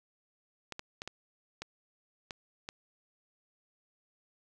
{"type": "clicks", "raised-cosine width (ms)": 0.2, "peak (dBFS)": -22, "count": 7, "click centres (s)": [0.723, 0.794, 1.019, 1.076, 1.62, 2.308, 2.689], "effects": []}